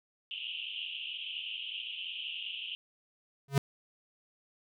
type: band-pass noise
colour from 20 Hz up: pink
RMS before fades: -40 dBFS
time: 0.31-2.75 s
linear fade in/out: 0 ms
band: 2700 to 3200 Hz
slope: 96 dB/octave
type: tone with exponential growth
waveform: square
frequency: 138.6 Hz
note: C#3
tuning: in tune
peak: -20 dBFS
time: 3.48-3.58 s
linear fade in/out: 2 ms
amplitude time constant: 20 ms
effects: none